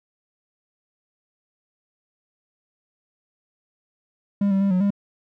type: tone with pitch steps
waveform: triangle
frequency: 200.9 / 194.1 / 197.9 / 182.9 / 200.9 Hz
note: G3 / G3 / G3 / F#3 / G3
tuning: +43 / -17 / +17 / -20 / +43 cents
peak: -15 dBFS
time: 4.41-4.905 s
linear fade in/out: 5 ms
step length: 99 ms
effects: none